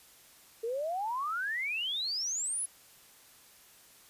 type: exponential sweep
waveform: sine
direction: up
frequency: 439.9 to 10860 Hz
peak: -31 dBFS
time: 0.63-2.66 s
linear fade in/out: 10 ms
effects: white hiss -58 dBFS RMS until 4.09 s + resampled to 32000 Hz